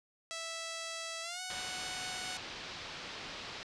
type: tone with pitch glide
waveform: 5% pulse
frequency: 658 to 738.6 Hz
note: E5 to F#5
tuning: -3 to -3 cents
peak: -27 dBFS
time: 0.31-2.37 s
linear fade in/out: 0 ms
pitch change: +200 cents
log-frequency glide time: 1.22-1.41 s
type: low-pass noise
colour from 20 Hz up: white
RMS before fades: -45 dBFS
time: 1.5-3.63 s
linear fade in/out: 0 ms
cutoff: 4700 Hz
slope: 24 dB/octave
effects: low-pass 9000 Hz 12 dB/octave